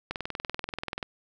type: click train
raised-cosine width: 0.3 ms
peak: -16 dBFS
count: 20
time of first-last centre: 0.11-1.028 s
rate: 20.7 Hz
effects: none